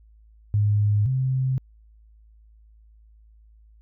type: tone pair in turn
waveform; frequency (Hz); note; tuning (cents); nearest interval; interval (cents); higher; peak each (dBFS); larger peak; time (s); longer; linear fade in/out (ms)
sine; 103.83 / 130.82; G#2 / C3; 0 / 0; major third; 400; second; -17 / -20; first; 0.54-1.06 / 1.06-1.58; neither; 0
effects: added 54 Hz sine -50 dBFS peak until 3.81 s